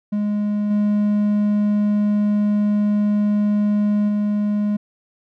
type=tone with level steps; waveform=triangle; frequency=207.7 Hz; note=G#3; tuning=in tune; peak=-16 / -13 / -15 dBFS; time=0.12-4.77 s; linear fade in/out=10 ms; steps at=0.7 / 4.08 s; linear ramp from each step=10 ms; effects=none